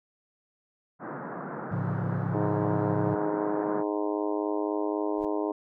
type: band-pass noise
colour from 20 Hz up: pink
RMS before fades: -37 dBFS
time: 0.99-3.84 s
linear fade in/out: 50 ms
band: 140 to 1600 Hz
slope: 48 dB/octave
type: chord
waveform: triangle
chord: A augmented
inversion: none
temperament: equal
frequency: 110 / 138.59 / 174.61 Hz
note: A2 / C#3 / E#3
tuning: 0 / 0 / 0 cents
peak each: -30 dBFS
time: 1.71-3.15 s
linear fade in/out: 10 ms
type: harmonic tone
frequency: 103.83 Hz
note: G#2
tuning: in tune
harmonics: 3 / 4 / 5 / 6 / 7 / 8 / 9 / 10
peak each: -30 / -31 / -38 / -35 / -41 / -42 / -38 / -42 dBFS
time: 2.34-5.52 s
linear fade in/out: 5 ms
type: noise with exponential growth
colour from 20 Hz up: brown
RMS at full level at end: -40 dBFS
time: 5.11-5.25 s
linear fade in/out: 1 ms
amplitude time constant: 29 ms
effects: none